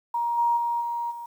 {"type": "tone with level steps", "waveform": "sine", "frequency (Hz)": 943, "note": "A#5", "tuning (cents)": 20, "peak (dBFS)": [-23, -19, -23, -26, -34], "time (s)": [0.14, 1.26], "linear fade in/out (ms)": 5, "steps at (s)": [0.37, 0.56, 0.8, 1.1], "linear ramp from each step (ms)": 20, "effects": ["9-bit"]}